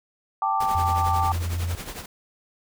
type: chord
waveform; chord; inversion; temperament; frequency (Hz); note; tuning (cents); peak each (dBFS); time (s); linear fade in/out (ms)
sine; G suspended second; none; just; 784 / 882 / 1176; G5 / A5 / D6; 0 / +4 / +2; -25; 0.42-1.32; 2
type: noise with tremolo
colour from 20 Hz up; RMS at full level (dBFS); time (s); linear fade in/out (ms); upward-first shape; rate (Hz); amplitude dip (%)
pink; -33; 0.6-2.06; 5; triangle; 11; 75
type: tone with pitch glide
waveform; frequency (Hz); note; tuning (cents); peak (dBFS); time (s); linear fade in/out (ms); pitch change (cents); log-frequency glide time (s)
sine; 85.8 to 86.35; F2 to F2; -30 to -19; -24; 0.75-1.75; 0; +11; 1.51-1.62
effects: none